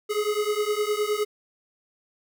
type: beating tone pair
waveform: square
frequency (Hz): 415.3 / 425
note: G#4 / G#4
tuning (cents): 0 / +40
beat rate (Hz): 9.7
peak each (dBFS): -27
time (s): 0.09-1.25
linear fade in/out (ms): 20
effects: none